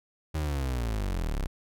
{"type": "linear sweep", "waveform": "35% pulse", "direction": "down", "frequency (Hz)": [79.5, 30.87], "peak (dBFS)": -26, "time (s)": [0.34, 1.47], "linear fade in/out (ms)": 10, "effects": []}